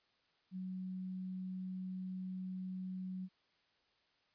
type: tone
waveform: sine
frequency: 185.8 Hz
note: F#3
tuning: 7 cents sharp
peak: -40 dBFS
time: 0.51-3.29 s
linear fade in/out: 50 ms
effects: white hiss -75 dBFS RMS until 4.34 s + resampled to 11025 Hz